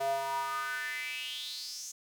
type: tone with high-pass filter sweep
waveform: square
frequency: 136.3 Hz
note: C#3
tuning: 29 cents flat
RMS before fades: -36 dBFS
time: 0-1.92 s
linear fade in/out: 10 ms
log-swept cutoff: 600 to 6600 Hz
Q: 6.3
effects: 10-bit

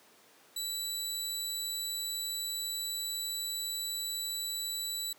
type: tone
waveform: 20% pulse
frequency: 3951 Hz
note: B7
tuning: in tune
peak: -28 dBFS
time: 0.56-5.13 s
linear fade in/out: 5 ms
effects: pink hiss -60 dBFS RMS until 5.18 s + high-pass 300 Hz 12 dB/octave

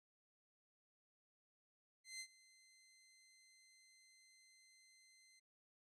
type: tone with ADSR envelope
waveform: 15% pulse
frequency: 2069 Hz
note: C7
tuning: 20 cents flat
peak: -40 dBFS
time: 2.04-5.4 s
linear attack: 160 ms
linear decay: 69 ms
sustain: -21 dB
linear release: 14 ms
effects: resampled to 22050 Hz

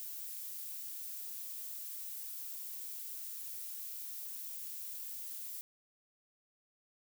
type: noise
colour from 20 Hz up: violet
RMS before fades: -44 dBFS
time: 0-5.61 s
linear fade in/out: 0 ms
effects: none

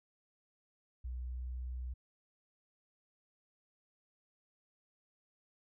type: tone with pitch glide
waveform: sine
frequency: 61.9 to 62.44 Hz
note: B1 to B1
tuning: +5 to +20 cents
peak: -38 dBFS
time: 1.04-1.94 s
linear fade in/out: 10 ms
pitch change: +15 cents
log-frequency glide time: 1.2-1.42 s
effects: none

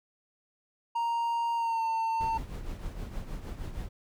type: tone with pitch glide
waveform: triangle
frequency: 932.3 to 901.6 Hz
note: A#5 to A5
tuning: 0 to +42 cents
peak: -25 dBFS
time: 0.95-2.38 s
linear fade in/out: 10 ms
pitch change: -58 cents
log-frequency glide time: 1.55-1.84 s
type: noise with tremolo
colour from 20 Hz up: brown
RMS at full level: -35 dBFS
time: 2.2-3.89 s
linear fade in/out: 10 ms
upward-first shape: triangle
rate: 6.4 Hz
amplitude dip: 65%
effects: none

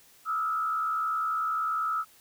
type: tone with frequency modulation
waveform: sine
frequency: 1300 Hz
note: E6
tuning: 24 cents flat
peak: -26 dBFS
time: 0.25-2.05 s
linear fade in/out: 50 ms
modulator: 70.6 Hz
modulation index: 0.77
effects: white hiss -58 dBFS RMS until 2.2 s

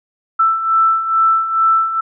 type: beating tone pair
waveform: sine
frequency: 1325 / 1327.3 Hz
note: E6 / E6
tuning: +9 / +12 cents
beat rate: 2.3 Hz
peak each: -18 / -12 dBFS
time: 0.39-2.01 s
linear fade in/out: 10 ms
effects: none

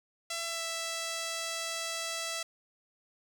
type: tone with pitch glide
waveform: 5% pulse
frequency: 670 to 660.8 Hz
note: E5 to E5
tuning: +28 to +4 cents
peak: -22 dBFS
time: 0.3-2.43 s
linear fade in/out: 5 ms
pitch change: -24 cents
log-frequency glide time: 0.46-0.62 s
effects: none

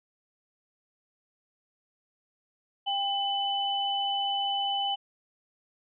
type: tone pair together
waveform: sine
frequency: 796 / 3005 Hz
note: G5 / F#7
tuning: +26 / +26 cents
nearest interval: octave + major seventh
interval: 2300 cents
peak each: -29 / -29 dBFS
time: 2.86-4.96 s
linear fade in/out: 20 ms
effects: none

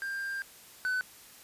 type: tone pair in turn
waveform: triangle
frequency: 1592 / 1506 Hz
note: G6 / F#6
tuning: +26 / +30 cents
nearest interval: minor second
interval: 96 cents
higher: first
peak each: -31 / -26 dBFS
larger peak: second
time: 0.02-0.42 / 0.85-1.01 s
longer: first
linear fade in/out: 0 ms
effects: white hiss -53 dBFS RMS until 1.43 s + resampled to 32000 Hz

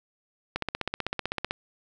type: click train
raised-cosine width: 0.3 ms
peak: -12 dBFS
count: 16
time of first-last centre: 0.56-1.509 s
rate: 15.8 Hz
effects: none

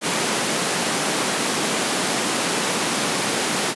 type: high-pass noise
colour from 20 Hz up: pink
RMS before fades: -22 dBFS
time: 0.01-3.75 s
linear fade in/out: 50 ms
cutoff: 180 Hz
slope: 24 dB/octave
effects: resampled to 24000 Hz

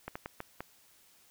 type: slowing click train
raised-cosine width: 0.5 ms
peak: -23 dBFS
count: 5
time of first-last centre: 0.08-0.606 s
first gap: 75 ms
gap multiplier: 1.39
effects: white hiss -63 dBFS RMS until 1.3 s

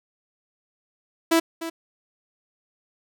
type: tone with echo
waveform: sawtooth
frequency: 329.6 Hz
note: E4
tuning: in tune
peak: -12 dBFS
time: 1.31-1.4 s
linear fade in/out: 10 ms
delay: 300 ms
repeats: 1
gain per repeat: -13 dB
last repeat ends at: 1.7 s
effects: none

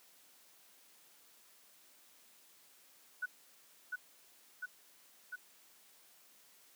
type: tone with echo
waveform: sine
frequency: 1480 Hz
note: F#6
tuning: in tune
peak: -34 dBFS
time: 3.22-3.26 s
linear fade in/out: 10 ms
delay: 700 ms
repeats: 3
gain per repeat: -2 dB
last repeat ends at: 5.36 s
effects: white hiss -64 dBFS RMS until 6.75 s + high-pass 200 Hz 12 dB/octave

